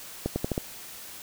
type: accelerating click train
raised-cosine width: 2 ms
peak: -13 dBFS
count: 5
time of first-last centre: 0.26-0.579 s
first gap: 100 ms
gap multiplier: 0.85
effects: white hiss -43 dBFS RMS until 1.22 s